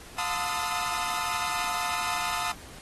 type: tone cluster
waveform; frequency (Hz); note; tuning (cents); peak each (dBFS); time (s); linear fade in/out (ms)
sawtooth; 712 / 886 / 1025 / 1227 / 1293; F5 / A5 / C6 / D#6 / E6; +33 / +12 / -36 / -25 / -34; -31; 0.18-2.52; 5
effects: pink hiss -47 dBFS RMS until 2.81 s + AAC 32 kbps